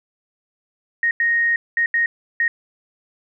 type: tone bursts at uneven times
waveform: sine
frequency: 1864.7 Hz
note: A#6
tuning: in tune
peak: -15 dBFS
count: 5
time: 1.03-1.11 / 1.2-1.56 / 1.77-1.86 / 1.94-2.06 / 2.4-2.48 s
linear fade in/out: 2 ms
effects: none